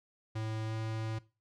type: tone with pitch glide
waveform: square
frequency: 110 to 110.83 Hz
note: A2 to A2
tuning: 0 to +13 cents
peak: -35 dBFS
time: 0.35-1.19 s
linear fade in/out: 10 ms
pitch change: +13 cents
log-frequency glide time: 0.66-0.73 s
effects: noise-tail reverb RT60 0.3 s tail -18 dB re dry + low-pass 6000 Hz 12 dB/octave